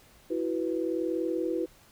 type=chord; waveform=sine; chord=E suspended second; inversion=none; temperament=equal; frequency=329.6 / 370 / 493.9 Hz; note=E4 / F#4 / B4; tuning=0 / 0 / 0 cents; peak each=-30 / -32 / -33 dBFS; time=0.3-1.66 s; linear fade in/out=10 ms; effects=pink hiss -58 dBFS RMS until 1.91 s